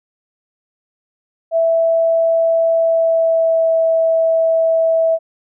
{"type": "tone with pitch glide", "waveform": "sine", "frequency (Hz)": [659.3, 653.2], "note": ["E5", "E5"], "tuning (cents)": [0, -16], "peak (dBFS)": -11, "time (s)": [1.51, 5.19], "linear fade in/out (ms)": 50, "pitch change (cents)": -16, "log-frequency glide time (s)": [2.74, 3.73], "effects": []}